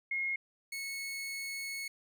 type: tone pair in turn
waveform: sine / sawtooth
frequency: 2153 / 2197 Hz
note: C7 / C#7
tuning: +49 / -16 cents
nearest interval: unison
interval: 35 cents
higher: second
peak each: -31 / -34 dBFS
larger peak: first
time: 0.11-0.36 / 0.72-1.88 s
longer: second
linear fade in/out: 5 ms
effects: none